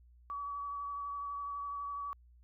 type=tone with vibrato; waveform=sine; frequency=1139 Hz; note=C#6; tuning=47 cents sharp; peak=-37 dBFS; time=0.3-2.13 s; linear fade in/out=0 ms; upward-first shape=sine; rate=12 Hz; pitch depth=16 cents each way; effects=added 60 Hz sine -58 dBFS peak until 2.43 s